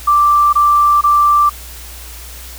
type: tone bursts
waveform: sine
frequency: 1174.7 Hz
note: D6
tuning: in tune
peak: -7 dBFS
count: 3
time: 0.07-1.496 s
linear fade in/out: 10 ms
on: 460 ms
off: 23 ms
effects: added 60 Hz sine -32 dBFS peak until 2.58 s + white hiss -34 dBFS RMS until 2.58 s